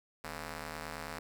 5% pulse ring-modulated tone, 157.9 Hz, D#3, 26 cents sharp, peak -26 dBFS, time 0.24-1.19 s, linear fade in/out 2 ms, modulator 360 Hz, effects none

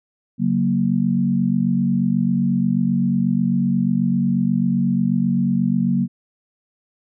sine chord, F# major, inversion second, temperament equal, 138.59 / 185 / 233.1 Hz, C#3 / F#3 / A#3, 0 / 0 / 0 cents, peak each -24 / -19 / -19 dBFS, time 0.38-6.08 s, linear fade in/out 50 ms, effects none

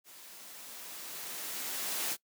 white noise with level ramp, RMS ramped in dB -53 to -33 dBFS, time 0.04-2.17 s, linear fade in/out 50 ms, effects noise-tail reverb RT60 0.1 s tail -21 dB re dry + high-pass 200 Hz 12 dB/octave

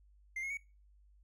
triangle tone with pitch steps, 2093 / 2164 / 2238 Hz, C7 / C#7 / C#7, 0 / -42 / +16 cents, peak -35 dBFS, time 0.36-0.573 s, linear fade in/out 5 ms, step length 71 ms, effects noise-tail reverb RT60 0.3 s tail -20 dB re dry + added 50 Hz sine -61 dBFS peak until 1.23 s

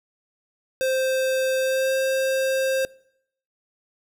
square tone with pitch glide, 523.3 to 529.7 Hz, C5 to C5, 0 to +21 cents, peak -21 dBFS, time 0.81-2.85 s, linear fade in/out 0 ms, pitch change +21 cents, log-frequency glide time 1.59-1.93 s, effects noise-tail reverb RT60 0.7 s tail -23 dB re dry

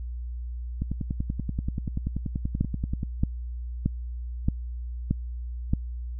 two click trains, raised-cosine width 5 ms, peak -16 / -10 dBFS, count 24 / 6, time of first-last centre 0.82-3.032 / 2.61-5.735 s, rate 10.4 / 1.6 Hz, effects added 60 Hz sine -31 dBFS peak until 6.19 s

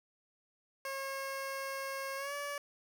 15% pulse tone with pitch glide, 542 to 573.9 Hz, C#5 to D5, -39 to -40 cents, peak -31 dBFS, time 0.85-2.58 s, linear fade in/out 2 ms, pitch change +99 cents, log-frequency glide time 2.16-2.34 s, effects none

